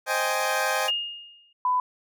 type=chord; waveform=20% pulse; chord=Ab major seventh; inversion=first; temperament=equal with one note detuned; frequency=523.3 / 622.3 / 784 / 834.9 Hz; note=C5 / Eb5 / G5 / Ab5; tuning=0 / 0 / 0 / +9 cents; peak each=-24 dBFS; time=0.06-0.91 s; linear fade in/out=50 ms
type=tone with exponential decay; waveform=sine; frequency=2840 Hz; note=F7; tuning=28 cents sharp; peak=-20 dBFS; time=0.88-1.53 s; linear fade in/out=5 ms; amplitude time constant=140 ms
type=tone; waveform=sine; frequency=1000 Hz; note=B5; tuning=21 cents sharp; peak=-20 dBFS; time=1.65-1.8 s; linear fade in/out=2 ms
effects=none